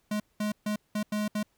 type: tone bursts at uneven times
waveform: square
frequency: 210.4 Hz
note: G#3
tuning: 23 cents sharp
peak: -28 dBFS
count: 6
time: 0.11-0.2 / 0.4-0.52 / 0.66-0.76 / 0.95-1.03 / 1.12-1.28 / 1.35-1.43 s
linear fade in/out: 5 ms
effects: pink hiss -71 dBFS RMS until 1.57 s